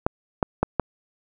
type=clicks; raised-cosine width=1 ms; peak=-5 dBFS; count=4; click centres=0.065 / 0.428 / 0.63 / 0.797 s; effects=none